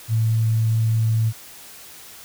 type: tone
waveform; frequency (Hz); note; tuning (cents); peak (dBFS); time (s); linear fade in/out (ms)
sine; 111.9; A2; +30; -16; 0.08-1.33; 50
effects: white hiss -42 dBFS RMS until 2.24 s